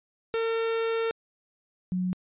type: tone pair in turn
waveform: 45% pulse / sine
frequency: 454 / 182.69 Hz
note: A#4 / F#3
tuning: -46 / -22 cents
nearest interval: octave + major third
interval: 1576 cents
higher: first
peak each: -25 dBFS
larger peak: neither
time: 0.34-1.11 / 1.92-2.13 s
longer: first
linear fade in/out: 0 ms
effects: resampled to 8000 Hz